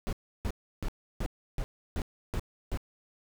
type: noise bursts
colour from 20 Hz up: brown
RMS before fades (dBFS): -31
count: 8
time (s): 0.07-2.774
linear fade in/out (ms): 0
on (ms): 58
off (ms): 320
effects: none